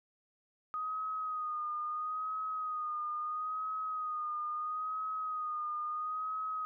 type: tone with vibrato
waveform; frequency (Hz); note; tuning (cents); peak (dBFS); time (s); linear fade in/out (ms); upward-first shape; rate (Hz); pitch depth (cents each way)
sine; 1244.5; D#6; 0; -34; 0.74-6.65; 0; sine; 0.75; 42
effects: none